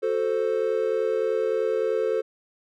triangle chord, F# diminished, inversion none, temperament equal, 370 / 440 / 523.3 Hz, F#4 / A4 / C5, 0 / 0 / 0 cents, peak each -28 / -22 / -25 dBFS, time 0.02-2.22 s, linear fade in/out 20 ms, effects none

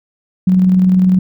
sine tone with tremolo, 185 Hz, F#3, in tune, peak -6 dBFS, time 0.47-1.19 s, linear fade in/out 5 ms, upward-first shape square, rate 20 Hz, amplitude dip 25%, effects none

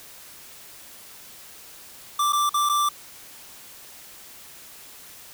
square tone with dropouts, 1174.7 Hz, D6, in tune, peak -20 dBFS, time 2.19-2.89 s, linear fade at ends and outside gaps 5 ms, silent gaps 2.324-2.33 / 2.494-2.541 / 2.691-2.695 s, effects white hiss -45 dBFS RMS until 5.33 s

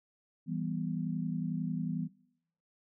sine chord, E minor, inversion none, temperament equal, 164.81 / 196 / 246.9 Hz, E3 / G3 / B3, 0 / 0 / 0 cents, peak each -35 / -38 / -37 dBFS, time 0.46-2.09 s, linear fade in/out 50 ms, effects noise-tail reverb RT60 0.7 s tail -20 dB re dry

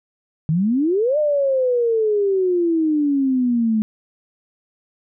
sine exponential two-way sweep, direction up then down, 149.8 to 612 to 213.8 Hz, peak -15 dBFS, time 0.49-3.82 s, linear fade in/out 0 ms, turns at 1.18 s, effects none

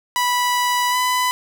sawtooth tone with pitch glide, 984 to 1000 Hz, B5 to B5, -7 to +21 cents, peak -13 dBFS, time 0.16-1.31 s, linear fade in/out 0 ms, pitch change +28 cents, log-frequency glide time 0.9-0.96 s, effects none

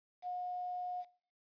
sine tone with quantisation, 721 Hz, F#5, 45 cents flat, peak -37 dBFS, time 0.22-1.05 s, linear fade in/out 50 ms, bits 10, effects noise-tail reverb RT60 0.5 s tail -20 dB re dry + resampled to 11025 Hz

